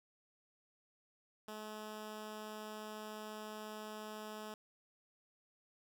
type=tone; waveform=10% pulse; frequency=214.2 Hz; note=A3; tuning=46 cents flat; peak=-37 dBFS; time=1.48-4.54 s; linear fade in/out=2 ms; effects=none